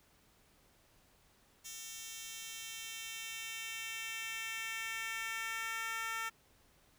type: tone with high-pass filter sweep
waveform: 10% pulse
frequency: 450 Hz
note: A4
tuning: 39 cents sharp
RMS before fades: -42 dBFS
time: 1.64-6.3 s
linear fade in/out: 20 ms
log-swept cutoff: 5100 to 1300 Hz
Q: 1.5
effects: pink hiss -68 dBFS RMS until 6.98 s